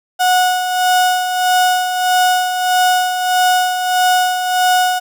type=tone with tremolo; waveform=35% pulse; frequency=732 Hz; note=F#5; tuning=19 cents flat; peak=-8 dBFS; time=0.19-5 s; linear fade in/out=20 ms; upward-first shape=sine; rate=1.6 Hz; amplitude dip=55%; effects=none